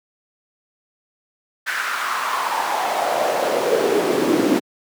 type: noise with high-pass filter sweep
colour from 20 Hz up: brown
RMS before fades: -20 dBFS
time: 1.66-4.6 s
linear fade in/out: 20 ms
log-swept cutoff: 1600 to 280 Hz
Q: 3.7
effects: high-pass 150 Hz 12 dB/octave